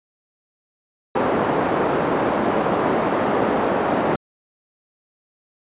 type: band-pass noise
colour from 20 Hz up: pink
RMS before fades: -20 dBFS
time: 1.15-4.16 s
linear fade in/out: 5 ms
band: 280 to 1000 Hz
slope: 12 dB/octave
effects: resampled to 8000 Hz